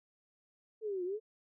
sine exponential two-way sweep, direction down then up, 450 to 349 to 450 Hz, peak -34 dBFS, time 0.81-1.2 s, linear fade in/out 50 ms, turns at 1.04 s, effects none

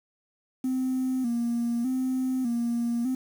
triangle tone with vibrato, 246.8 Hz, B3, 1 cent flat, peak -21 dBFS, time 0.64-3.15 s, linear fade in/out 5 ms, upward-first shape square, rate 0.83 Hz, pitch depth 79 cents each way, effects tanh soft clip ceiling -21 dBFS + 8-bit

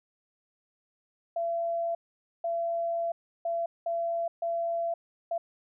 sine tone bursts at uneven times, 676 Hz, E5, 43 cents sharp, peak -27 dBFS, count 6, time 1.36-1.95 / 2.44-3.12 / 3.45-3.66 / 3.86-4.28 / 4.42-4.94 / 5.31-5.38 s, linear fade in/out 5 ms, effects none

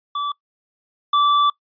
square tone pair in turn, 1156 / 1162.1 Hz, D6 / D6, -28 / -19 cents, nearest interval unison, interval 9 cents, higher second, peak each -22 / -14 dBFS, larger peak second, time 0.15-0.32 / 1.13-1.5 s, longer second, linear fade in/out 5 ms, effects noise-tail reverb RT60 0.1 s tail -22 dB re dry + resampled to 11025 Hz

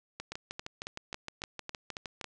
two click trains, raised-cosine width 0.2 ms, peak -21 / -21 dBFS, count 14 / 8, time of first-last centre 0.2-2.212 / 0.32-2.243 s, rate 6.46 / 3.64 Hz, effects resampled to 24000 Hz + 9-bit

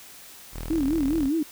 sawtooth tone, 40.04 Hz, E1, 50 cents flat, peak -28 dBFS, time 0.52-1.3 s, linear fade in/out 50 ms
sine tone with vibrato, 297.2 Hz, D4, 21 cents sharp, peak -21 dBFS, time 0.7-1.43 s, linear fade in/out 5 ms, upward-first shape sine, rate 4.9 Hz, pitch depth 190 cents each way
effects white hiss -46 dBFS RMS until 1.51 s

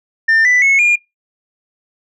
sine tone with pitch steps, 1800 / 1985.7 / 2191 / 2417 Hz, A6 / B6 / C#7 / D7, +39 / +9 / -21 / +49 cents, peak -6 dBFS, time 0.28-0.96 s, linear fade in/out 10 ms, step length 170 ms, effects noise-tail reverb RT60 0.2 s tail -25 dB re dry + tanh soft clip ceiling -7 dBFS

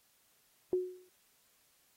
sine tone with exponential decay, 365.5 Hz, F#4, 21 cents flat, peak -25 dBFS, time 0.73-1.09 s, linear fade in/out 1 ms, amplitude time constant 78 ms, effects white hiss -70 dBFS RMS until 1.96 s + AAC 48 kbps

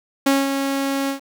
sawtooth tone with ADSR envelope, 274.4 Hz, C#4, 17 cents flat, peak -9 dBFS, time 0.26-1.2 s, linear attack 7 ms, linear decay 200 ms, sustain -7 dB, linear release 110 ms, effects 8-bit

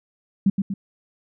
sine tone with echo, 196 Hz, G3, in tune, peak -13 dBFS, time 0.46-0.5 s, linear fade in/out 5 ms, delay 120 ms, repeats 2, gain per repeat -5 dB, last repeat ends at 0.74 s, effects none

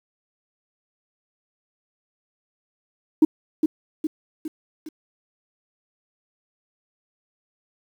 sine tone with echo, 311.1 Hz, D#4, in tune, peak -8 dBFS, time 3.22-3.25 s, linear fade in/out 5 ms, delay 410 ms, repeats 4, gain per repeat -6 dB, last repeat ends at 4.89 s, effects tanh soft clip ceiling -6 dBFS + 8-bit

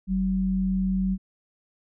sine tone pair together, 47.23 / 189.3 Hz, F#1 / F#3, +36 / +40 cents, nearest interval 2 octaves, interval 2404 cents, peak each -30 / -22 dBFS, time 0.07-1.18 s, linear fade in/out 50 ms, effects none

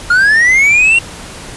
triangle linear sweep, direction up, 1396.9 to 2769 Hz, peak -4 dBFS, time 0.1-0.99 s, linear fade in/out 5 ms, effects pink hiss -29 dBFS RMS until 1.56 s + resampled to 24000 Hz

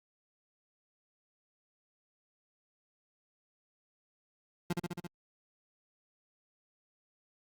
30% pulse tone with echo, 174.4 Hz, F3, 2 cents flat, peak -27 dBFS, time 4.7-4.73 s, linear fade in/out 5 ms, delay 68 ms, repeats 5, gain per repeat -2 dB, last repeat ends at 5.07 s, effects Opus 48 kbps

